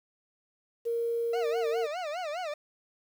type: tone with pitch glide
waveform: sine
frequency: 466.2 to 458.7 Hz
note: A#4 to A#4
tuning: 0 to -28 cents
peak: -27 dBFS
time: 0.85-1.87 s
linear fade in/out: 20 ms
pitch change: -28 cents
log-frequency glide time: 1.43-1.65 s
type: tone with vibrato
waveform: 40% pulse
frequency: 659.3 Hz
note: E5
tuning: in tune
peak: -32 dBFS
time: 1.33-2.54 s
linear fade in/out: 5 ms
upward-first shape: sine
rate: 4.9 Hz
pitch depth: 210 cents each way
effects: low-pass 5000 Hz 12 dB/octave + 9-bit